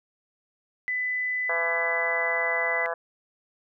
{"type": "tone", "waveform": "sine", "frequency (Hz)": 2000, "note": "B6", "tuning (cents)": 21, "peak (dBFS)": -25, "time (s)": [0.88, 2.86], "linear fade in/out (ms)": 0}
{"type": "harmonic tone", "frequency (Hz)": 167.8, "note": "E3", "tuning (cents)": 31, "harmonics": [3, 4, 5, 6, 7, 8, 9, 10], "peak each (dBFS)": [-33, -31, -38, -35, -37, -41, -38, -36], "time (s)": [1.49, 2.94], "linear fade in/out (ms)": 5}
{"effects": []}